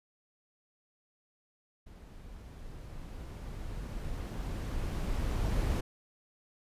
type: noise with level ramp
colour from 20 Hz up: brown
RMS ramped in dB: -50 to -29 dBFS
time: 1.86-5.81 s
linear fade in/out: 10 ms
effects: resampled to 32000 Hz